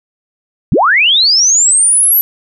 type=linear sweep; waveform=sine; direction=up; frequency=87.31 to 12000 Hz; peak=-6 dBFS; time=0.72-2.21 s; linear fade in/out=0 ms; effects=none